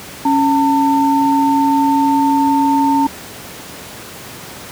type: tone pair together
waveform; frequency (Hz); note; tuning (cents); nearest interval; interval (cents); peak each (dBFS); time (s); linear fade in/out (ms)
sine; 277.2 / 900.1; C#4 / A5; 0 / +39; octave + minor sixth; 2039; -13; 0.25-3.07; 5
effects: pink hiss -32 dBFS RMS until 4.71 s + high-pass 100 Hz 12 dB/octave